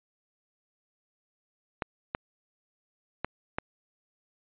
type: clicks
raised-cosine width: 0.5 ms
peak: -14 dBFS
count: 4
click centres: 1.822 / 2.149 / 3.246 / 3.585 s
effects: resampled to 8000 Hz